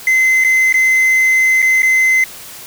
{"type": "tone with dropouts", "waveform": "triangle", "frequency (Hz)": 2056, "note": "C7", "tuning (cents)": -31, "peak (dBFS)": -7, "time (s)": [0.07, 2.24], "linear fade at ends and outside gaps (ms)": 2, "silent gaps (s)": [[0.44, 0.446], [0.726, 0.741], [1.62, 1.625], [1.821, 1.83]], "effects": ["white hiss -33 dBFS RMS until 2.66 s"]}